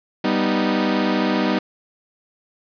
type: chord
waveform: sawtooth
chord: G augmented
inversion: none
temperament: equal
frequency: 196 / 246.9 / 311.1 Hz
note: G3 / B3 / D#4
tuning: 0 / 0 / 0 cents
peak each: -18 dBFS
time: 0.24-1.59 s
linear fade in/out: 5 ms
effects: resampled to 11025 Hz + 8-bit